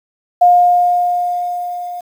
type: tone with level ramp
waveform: sine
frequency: 710 Hz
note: F5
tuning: 28 cents sharp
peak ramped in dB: -4 to -23 dBFS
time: 0.41-2.01 s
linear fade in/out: 10 ms
effects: 7-bit